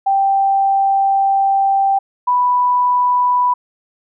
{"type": "tone pair in turn", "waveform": "sine", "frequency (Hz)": [784, 987.8], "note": ["G5", "B5"], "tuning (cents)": [0, 0], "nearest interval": "major third", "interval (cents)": 400, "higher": "second", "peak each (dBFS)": -11, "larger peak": "neither", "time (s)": [[0.06, 1.99], [2.27, 3.54]], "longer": "first", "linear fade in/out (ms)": 10, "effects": []}